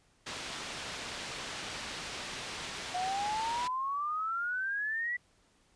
white low-pass noise, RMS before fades -41 dBFS, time 0.26-3.68 s, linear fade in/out 10 ms, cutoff 4300 Hz, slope 12 dB/octave
sine exponential sweep, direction up, 717 to 1975.5 Hz, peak -31 dBFS, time 2.94-5.17 s, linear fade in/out 10 ms
effects pink hiss -68 dBFS RMS until 5.75 s + resampled to 22050 Hz

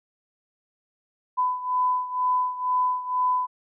sine beating tone pair, 1002 / 1004.1 Hz, B5 / B5, +25 / +28 cents, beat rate 2.1 Hz, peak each -23 / -27 dBFS, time 1.37-3.47 s, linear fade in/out 20 ms, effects none

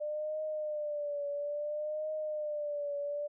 sine tone with vibrato, 596 Hz, D5, 25 cents sharp, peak -33 dBFS, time 0-3.28 s, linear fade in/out 20 ms, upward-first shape triangle, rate 0.59 Hz, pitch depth 73 cents each way, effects none

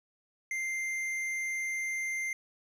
triangle tone with tanh clipping, 2093 Hz, C7, in tune, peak -33 dBFS, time 0.51-2.33 s, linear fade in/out 2 ms, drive 14 dB, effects none

